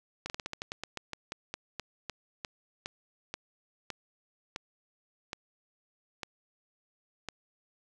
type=slowing click train; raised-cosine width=0.2 ms; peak=-19 dBFS; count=23; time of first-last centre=0.26-7.287 s; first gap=39 ms; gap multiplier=1.17; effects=none